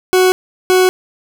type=tone pair in turn; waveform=40% pulse; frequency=370 / 370 Hz; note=F#4 / F#4; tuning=0 / 0 cents; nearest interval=unison; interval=0 cents; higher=neither; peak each=-7 dBFS; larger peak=neither; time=0.13-0.32 / 0.7-0.89 s; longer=neither; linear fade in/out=0 ms; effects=none